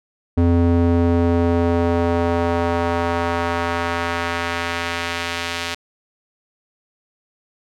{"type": "tone with band-pass filter sweep", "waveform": "square", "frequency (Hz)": 85.3, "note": "F2", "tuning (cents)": -40, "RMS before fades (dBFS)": -19, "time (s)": [0.37, 5.75], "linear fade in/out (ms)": 10, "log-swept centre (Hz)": [230, 3300], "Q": 0.86, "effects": []}